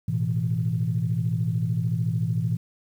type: chord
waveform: sine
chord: A suspended second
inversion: none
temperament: equal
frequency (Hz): 110 / 123.47 / 164.81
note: A2 / B2 / E3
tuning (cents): 0 / 0 / 0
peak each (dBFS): -26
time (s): 0.08-2.57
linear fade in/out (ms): 5
effects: tanh soft clip ceiling -13 dBFS + 9-bit